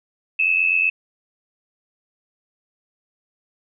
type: tone pair together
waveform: sine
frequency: 2549 / 2637 Hz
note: D#7 / E7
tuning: +41 / 0 cents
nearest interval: minor second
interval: 59 cents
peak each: -19 / -18 dBFS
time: 0.39-0.9 s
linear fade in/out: 5 ms
effects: none